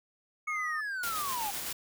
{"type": "linear sweep", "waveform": "triangle", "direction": "down", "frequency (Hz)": [2214, 784], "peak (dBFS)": -31, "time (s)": [0.47, 1.51], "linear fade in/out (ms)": 10}
{"type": "tone", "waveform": "sine", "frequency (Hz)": 1240, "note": "D#6", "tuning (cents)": -6, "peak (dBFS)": -34, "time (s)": [0.47, 0.81], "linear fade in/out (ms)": 10}
{"type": "noise with tremolo", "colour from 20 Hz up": "white", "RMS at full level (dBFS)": -36, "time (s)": [1.03, 1.73], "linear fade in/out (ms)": 5, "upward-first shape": "square", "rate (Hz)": 7.9, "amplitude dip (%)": 25}
{"effects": []}